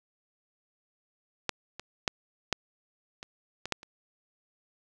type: clicks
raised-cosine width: 0.2 ms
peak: -10 / -22 / -8 / -8 / -23 / -18 / -10 / -29 dBFS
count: 8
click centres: 1.493 / 1.796 / 2.078 / 2.527 / 3.229 / 3.656 / 3.723 / 3.831 s
effects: none